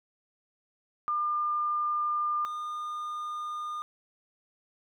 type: tone pair in turn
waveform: sine / triangle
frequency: 1202 / 1215.3 Hz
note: D6 / D#6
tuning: +40 / -41 cents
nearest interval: unison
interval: 19 cents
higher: second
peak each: -26 / -31 dBFS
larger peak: first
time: 1.08-2.45 / 2.45-3.82 s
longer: neither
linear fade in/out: 0 ms
effects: none